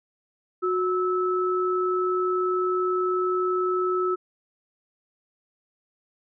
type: tone pair together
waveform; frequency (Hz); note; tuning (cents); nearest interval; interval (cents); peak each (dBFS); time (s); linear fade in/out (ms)
sine; 366 / 1304.3; F#4 / E6; -19 / -19; octave + minor seventh; 2200; -23 / -26; 0.62-4.16; 20
effects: none